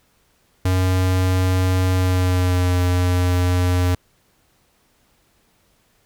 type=tone with pitch glide; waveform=square; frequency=92.5 to 89.81 Hz; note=F#2 to F2; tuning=0 to +49 cents; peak=-16 dBFS; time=0.65-3.95 s; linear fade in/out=5 ms; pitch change=-51 cents; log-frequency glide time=1.93-2.73 s; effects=pink hiss -61 dBFS RMS until 6.05 s